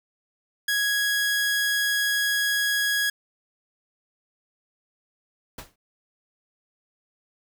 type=tone; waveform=sawtooth; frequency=1661.2 Hz; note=G#6; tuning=in tune; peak=-18 dBFS; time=0.68-3.1 s; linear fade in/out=5 ms
type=noise with exponential decay; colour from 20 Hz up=pink; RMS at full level=-34 dBFS; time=5.58-5.76 s; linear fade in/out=5 ms; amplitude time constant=37 ms
effects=none